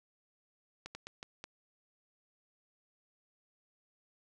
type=slowing click train; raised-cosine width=0.2 ms; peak=-26 dBFS; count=5; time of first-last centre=0.86-1.441 s; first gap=90 ms; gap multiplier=1.33; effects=none